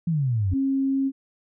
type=exponential sweep; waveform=sine; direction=down; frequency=174.61 to 87.31 Hz; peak=-20 dBFS; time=0.07-0.54 s; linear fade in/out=5 ms
type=tone; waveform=sine; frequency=270.3 Hz; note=C#4; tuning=44 cents flat; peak=-20 dBFS; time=0.51-1.12 s; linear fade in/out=50 ms
effects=none